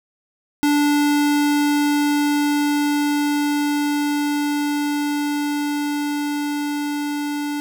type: tone with level ramp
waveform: square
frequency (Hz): 292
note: D4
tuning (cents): -10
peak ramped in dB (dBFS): -15 to -23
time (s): 0.63-7.6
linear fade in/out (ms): 0
effects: none